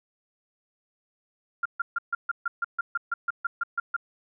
sine tone bursts, 1394 Hz, F6, 4 cents flat, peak -23 dBFS, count 15, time 1.63-3.965 s, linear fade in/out 5 ms, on 25 ms, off 140 ms, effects none

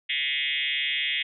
sine tone with frequency modulation, 2700 Hz, E7, 41 cents sharp, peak -24 dBFS, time 0.09-1.23 s, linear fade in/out 10 ms, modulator 143 Hz, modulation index 5.5, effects none

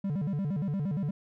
triangle tone with vibrato, 169.4 Hz, E3, 48 cents sharp, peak -26 dBFS, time 0.04-1.11 s, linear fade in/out 5 ms, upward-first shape square, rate 8.6 Hz, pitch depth 260 cents each way, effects none

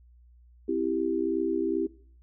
sine chord, C major, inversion none, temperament equal, 261.6 / 329.6 / 392 Hz, C4 / E4 / G4, 0 / 0 / 0 cents, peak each -32 / -28 / -29 dBFS, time 0.68-1.87 s, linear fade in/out 10 ms, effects noise-tail reverb RT60 0.5 s tail -20 dB re dry + added 60 Hz sine -53 dBFS peak until 2.22 s

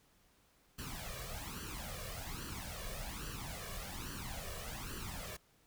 pink noise with flanger, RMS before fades -44 dBFS, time 0.78-5.37 s, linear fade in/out 10 ms, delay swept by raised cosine 0.67 to 1.77 ms, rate 1.2 Hz, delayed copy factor +0.75, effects pink hiss -70 dBFS RMS until 5.66 s

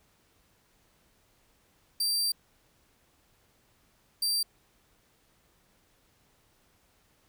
sawtooth tone bursts at uneven times, 4699 Hz, D8, in tune, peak -23 dBFS, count 2, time 2-2.32 / 4.22-4.43 s, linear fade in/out 5 ms, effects pink hiss -67 dBFS RMS until 7.28 s

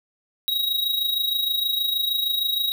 square tone with amplitude modulation, 3819 Hz, A#7, 41 cents sharp, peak -19 dBFS, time 0.48-2.72 s, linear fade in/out 0 ms, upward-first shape sine, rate 26.4 Hz, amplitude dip 60%, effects none

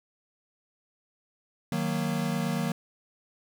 square chord, D# minor, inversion none, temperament equal, 155.56 / 185 / 233.1 Hz, D#3 / F#3 / A#3, 0 / 0 / 0 cents, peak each -32 dBFS, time 1.72-2.72 s, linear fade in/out 2 ms, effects none

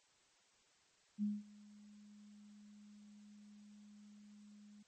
sine tone with ADSR envelope, 207.7 Hz, G#3, in tune, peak -33 dBFS, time 1.18-4.83 s, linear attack 48 ms, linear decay 200 ms, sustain -24 dB, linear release 8 ms, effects white hiss -72 dBFS RMS until 4.87 s + MP3 32 kbps

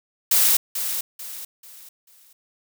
blue noise with echo, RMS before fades -17 dBFS, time 0.31-0.57 s, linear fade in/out 5 ms, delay 440 ms, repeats 4, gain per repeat -9 dB, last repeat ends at 2.33 s, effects none

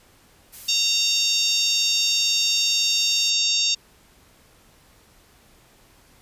blue noise, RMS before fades -39 dBFS, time 0.52-3.31 s, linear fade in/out 20 ms
harmonic tone, 922 Hz, A#5, 19 cents flat, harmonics 3 / 4 / 5 / 6 / 7 / 8, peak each -27 / -23 / -25 / -25 / -28 / -31 dBFS, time 0.68-3.75 s, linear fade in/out 10 ms
effects pink hiss -55 dBFS RMS until 6.21 s + resampled to 32000 Hz

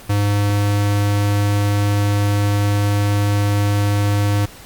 square tone, 102.2 Hz, G#2, 27 cents flat, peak -15 dBFS, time 0.09-4.46 s, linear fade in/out 10 ms, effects pink hiss -40 dBFS RMS until 4.65 s + Opus 48 kbps

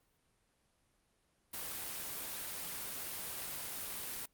white noise, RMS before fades -42 dBFS, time 1.53-4.26 s, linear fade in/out 10 ms, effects pink hiss -75 dBFS RMS until 4.33 s + Opus 32 kbps

